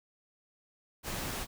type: noise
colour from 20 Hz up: pink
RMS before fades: -37 dBFS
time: 1.03-1.47 s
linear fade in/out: 50 ms
effects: none